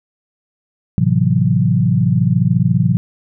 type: chord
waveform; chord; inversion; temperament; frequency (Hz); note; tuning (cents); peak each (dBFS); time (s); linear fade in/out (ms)
sine; F# half-diminished seventh; first; equal; 110 / 130.81 / 164.81 / 185; A2 / C3 / E3 / F#3; 0 / 0 / 0 / 0; -17 / -16 / -16 / -17; 0.98-2.97; 0
effects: none